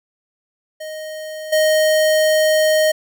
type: tone with level steps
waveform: square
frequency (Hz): 622.3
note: D#5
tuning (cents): 0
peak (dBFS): -28 / -13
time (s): 0.8-2.92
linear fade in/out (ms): 10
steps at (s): 1.52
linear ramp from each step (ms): 10
effects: none